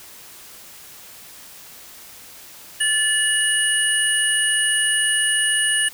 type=tone cluster; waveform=sine; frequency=1739 / 2906 / 9260 Hz; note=A6 / F#7 / D9; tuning=-21 / -32 / -25 cents; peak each=-21 dBFS; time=2.8-5.89 s; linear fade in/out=10 ms; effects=white hiss -42 dBFS RMS until 5.93 s